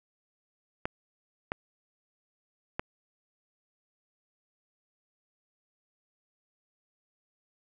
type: clicks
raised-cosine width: 0.5 ms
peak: -15 dBFS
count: 3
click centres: 0.855 / 1.519 / 2.795 s
effects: none